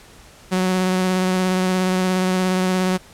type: tone with vibrato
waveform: sawtooth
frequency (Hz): 185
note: F#3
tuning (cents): 0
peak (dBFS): -13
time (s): 0.51-2.98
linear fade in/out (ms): 20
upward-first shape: triangle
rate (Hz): 17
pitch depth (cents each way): 19
effects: pink hiss -46 dBFS RMS until 3.13 s + low-pass 11000 Hz 12 dB/octave